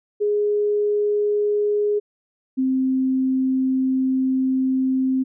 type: tone pair in turn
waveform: sine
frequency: 415.3 / 261.6 Hz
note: G#4 / C4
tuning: 0 / 0 cents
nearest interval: minor sixth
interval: 800 cents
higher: first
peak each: -17 dBFS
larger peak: neither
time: 0.2-2 / 2.57-5.24 s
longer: second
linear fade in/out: 20 ms
effects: none